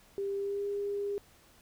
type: tone with pitch glide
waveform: sine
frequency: 397 to 404.6 Hz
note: G4 to G#4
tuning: +22 to -45 cents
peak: -31 dBFS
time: 0.18-1.18 s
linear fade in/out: 0 ms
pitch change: +33 cents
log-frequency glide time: 0.36-0.66 s
effects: pink hiss -61 dBFS RMS until 1.61 s